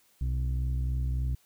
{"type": "tone pair together", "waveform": "sine", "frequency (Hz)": [63.5, 127], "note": ["B1", "B2"], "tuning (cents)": [49, 49], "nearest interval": "octave", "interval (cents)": 1200, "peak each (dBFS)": [-25, -30], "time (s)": [0.21, 1.35], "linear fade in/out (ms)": 5, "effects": ["tanh soft clip ceiling -24 dBFS", "white hiss -65 dBFS RMS until 1.45 s"]}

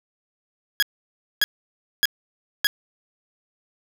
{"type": "tone bursts", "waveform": "20% pulse", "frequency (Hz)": 1661.2, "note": "G#6", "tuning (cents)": 0, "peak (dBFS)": -11, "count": 4, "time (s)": [0.8, 2.67], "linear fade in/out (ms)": 0, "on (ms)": 25, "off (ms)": 590, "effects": []}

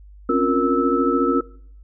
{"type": "tone cluster", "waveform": "sine", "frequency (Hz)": [263.6, 277.5, 354, 467.4, 1308], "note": ["C4", "C#4", "F4", "A#4", "E6"], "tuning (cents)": [13, 2, 23, 5, -14], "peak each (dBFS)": -22, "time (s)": [0.29, 1.41], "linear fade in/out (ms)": 5, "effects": ["noise-tail reverb RT60 0.6 s tail -21 dB re dry", "added 50 Hz sine -41 dBFS peak until 1.83 s"]}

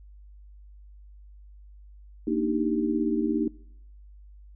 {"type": "chord", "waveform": "sine", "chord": "Eb major seventh", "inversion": "second", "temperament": "equal", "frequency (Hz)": [233.1, 293.7, 311.1, 392], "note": ["Bb3", "D4", "Eb4", "G4"], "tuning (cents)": [0, 0, 0, 0], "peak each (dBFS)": [-28, -30, -27, -31], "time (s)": [2.27, 3.48], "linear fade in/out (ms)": 5, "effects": ["noise-tail reverb RT60 0.8 s tail -25 dB re dry", "added 50 Hz sine -46 dBFS peak until 4.55 s"]}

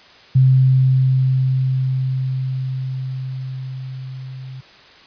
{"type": "tone with level ramp", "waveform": "sine", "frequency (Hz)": 130.81, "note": "C3", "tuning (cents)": 0, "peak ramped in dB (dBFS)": [-8, -30], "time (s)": [0.35, 4.61], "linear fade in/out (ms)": 10, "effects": ["white hiss -45 dBFS RMS until 5.06 s", "resampled to 11025 Hz"]}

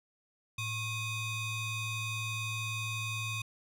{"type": "ring-modulated tone", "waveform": "35% pulse", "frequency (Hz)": 1199, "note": "D6", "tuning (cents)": 36, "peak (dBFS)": -29, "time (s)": [0.58, 3.42], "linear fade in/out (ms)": 5, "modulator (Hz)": 1310, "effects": ["low-pass 12000 Hz 12 dB/octave"]}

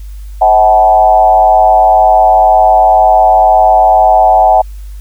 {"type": "tone with frequency modulation", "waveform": "sine", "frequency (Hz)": 751, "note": "F#5", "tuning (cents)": 26, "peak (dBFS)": -3, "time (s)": [0.41, 4.62], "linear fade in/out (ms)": 10, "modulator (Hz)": 102, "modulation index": 1.1, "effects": ["added 50 Hz sine -23 dBFS peak until 5 s", "white hiss -46 dBFS RMS until 5 s"]}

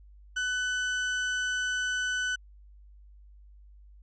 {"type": "tone", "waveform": "35% pulse", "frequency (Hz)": 1500, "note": "F#6", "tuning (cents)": 23, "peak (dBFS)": -26, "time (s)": [0.36, 2.36], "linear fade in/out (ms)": 10, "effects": ["added 50 Hz sine -50 dBFS peak until 4.02 s", "resampled to 16000 Hz"]}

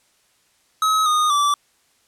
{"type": "tone with pitch steps", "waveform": "square", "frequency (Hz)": [1279, 1232, 1161], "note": ["D#6", "D#6", "D6"], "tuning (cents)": [47, -17, -20], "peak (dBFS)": -16, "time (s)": [0.82, 1.54], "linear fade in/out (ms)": 2, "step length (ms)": 240, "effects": ["white hiss -61 dBFS RMS until 2.07 s", "low-pass 10000 Hz 12 dB/octave"]}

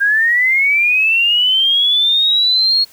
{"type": "linear sweep", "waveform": "sine", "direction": "up", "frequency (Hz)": [1596, 4329], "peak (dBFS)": -10, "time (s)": [0, 2.85], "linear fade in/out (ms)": 20, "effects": ["white hiss -46 dBFS RMS until 2.92 s"]}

